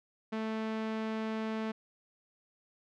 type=tone; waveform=sawtooth; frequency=220 Hz; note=A3; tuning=in tune; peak=-29 dBFS; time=0.32-1.72 s; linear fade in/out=10 ms; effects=low-pass 3000 Hz 12 dB/octave